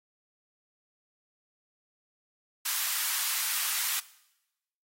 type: high-pass noise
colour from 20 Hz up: white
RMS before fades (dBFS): -30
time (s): 2.65-4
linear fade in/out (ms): 10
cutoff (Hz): 990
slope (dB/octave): 24
effects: noise-tail reverb RT60 0.9 s tail -19 dB re dry + AAC 48 kbps